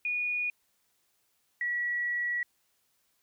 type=tone pair in turn; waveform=sine; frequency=2454 / 1932.2 Hz; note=D#7 / B6; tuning=-25 / -38 cents; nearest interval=major third; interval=413 cents; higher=first; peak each=-28 dBFS; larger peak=neither; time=0.05-0.5 / 1.61-2.43 s; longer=second; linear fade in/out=2 ms; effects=white hiss -73 dBFS RMS until 3.22 s